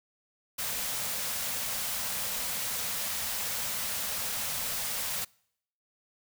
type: band-stop noise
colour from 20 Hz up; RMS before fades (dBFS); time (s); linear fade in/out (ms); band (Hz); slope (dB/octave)
white; -33; 0.58-5.25; 10; 260 to 440; 96
effects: noise-tail reverb RT60 0.7 s tail -26 dB re dry